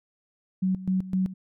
sine tone with tremolo, 187.3 Hz, F#3, 21 cents sharp, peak -21 dBFS, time 0.62-1.34 s, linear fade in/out 10 ms, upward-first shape square, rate 3.9 Hz, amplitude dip 80%, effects none

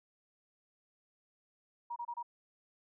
sine tone bursts, 950 Hz, A#5, 33 cents sharp, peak -37 dBFS, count 4, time 1.9-2.229 s, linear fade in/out 10 ms, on 62 ms, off 27 ms, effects none

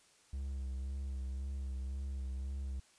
triangle tone with vibrato, 66.8 Hz, C2, 36 cents sharp, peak -35 dBFS, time 0.33-2.8 s, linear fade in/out 5 ms, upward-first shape sine, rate 1.9 Hz, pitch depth 39 cents each way, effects white hiss -66 dBFS RMS until 2.98 s + resampled to 22050 Hz

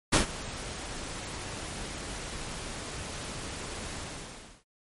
pink noise with ADSR envelope, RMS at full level -20 dBFS, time 0.12-4.64 s, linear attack 17 ms, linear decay 120 ms, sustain -18 dB, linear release 650 ms, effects MP3 48 kbps

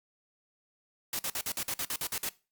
white noise bursts, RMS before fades -33 dBFS, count 11, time 1.13-2.29 s, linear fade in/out 2 ms, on 60 ms, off 50 ms, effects noise-tail reverb RT60 0.3 s tail -20 dB re dry + Opus 48 kbps

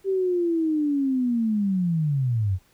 sine linear sweep, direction down, 392 to 88 Hz, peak -20 dBFS, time 0.04-2.59 s, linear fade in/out 50 ms, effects pink hiss -61 dBFS RMS until 2.73 s

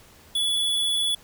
square tone, 3417 Hz, G#7, 49 cents sharp, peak -22 dBFS, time 0.35-1.15 s, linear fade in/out 5 ms, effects pink hiss -52 dBFS RMS until 1.23 s

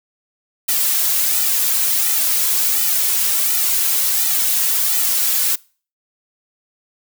blue noise with flanger, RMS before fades -17 dBFS, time 0.68-5.56 s, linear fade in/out 10 ms, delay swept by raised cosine 1.8 to 3.4 ms, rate 1.4 Hz, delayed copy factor -1, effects noise-tail reverb RT60 0.4 s tail -24 dB re dry

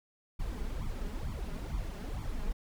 brown noise with flanger, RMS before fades -36 dBFS, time 0.39-2.53 s, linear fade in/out 10 ms, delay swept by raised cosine 0.87 to 4.97 ms, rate 2.2 Hz, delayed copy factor +0.8, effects none

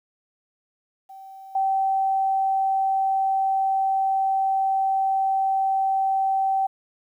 sine tone with level steps, 773 Hz, G5, 24 cents flat, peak -39 / -19 dBFS, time 1.09-6.67 s, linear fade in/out 10 ms, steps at 1.55 s, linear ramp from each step 5 ms, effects 10-bit

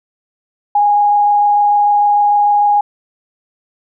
sine tone with frequency modulation, 824 Hz, G#5, 14 cents flat, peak -8 dBFS, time 0.75-2.81 s, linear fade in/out 5 ms, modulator 26.7 Hz, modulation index 0.32, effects none

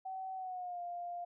sine tone with pitch glide, 759 to 700 Hz, F#5 to F5, +44 to +4 cents, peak -39 dBFS, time 0.05-1.25 s, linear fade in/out 10 ms, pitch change -140 cents, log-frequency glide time 0.35-0.81 s, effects none

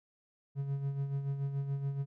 triangle tone with tremolo, 139 Hz, C#3, 5 cents sharp, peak -28 dBFS, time 0.55-2.06 s, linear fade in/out 50 ms, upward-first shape sine, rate 7 Hz, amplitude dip 55%, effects none

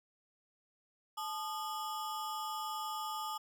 square ring-modulated tone, 1046.5 Hz, C6, in tune, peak -35 dBFS, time 1.17-3.38 s, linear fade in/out 10 ms, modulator 177 Hz, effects none

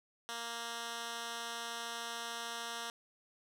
10% pulse tone with band-pass filter, 233.1 Hz, A#3, in tune, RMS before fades -42 dBFS, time 0.29-2.9 s, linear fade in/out 0 ms, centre 4300 Hz, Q 0.5, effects none

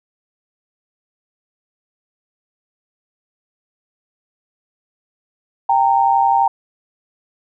sine tone pair together, 789.5 / 921 Hz, G5 / A#5, +12 / -21 cents, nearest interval minor third, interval 267 cents, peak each -14 dBFS, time 5.69-6.48 s, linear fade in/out 5 ms, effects none

